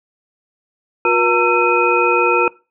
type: tone cluster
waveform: sine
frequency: 359.7 / 480 / 913 / 1343 / 2502 Hz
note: F#4 / B4 / A#5 / E6 / D#7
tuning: -49 / -49 / -36 / +32 / +9 cents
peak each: -18 dBFS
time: 1.05-2.48 s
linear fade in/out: 2 ms
effects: noise-tail reverb RT60 0.3 s tail -22 dB re dry